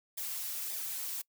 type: noise with flanger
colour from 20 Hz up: blue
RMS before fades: -38 dBFS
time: 0.17-1.22 s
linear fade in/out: 10 ms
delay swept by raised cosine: 0.7 to 5.2 ms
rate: 1.8 Hz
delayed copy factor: -0.7
effects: noise-tail reverb RT60 0.1 s tail -24 dB re dry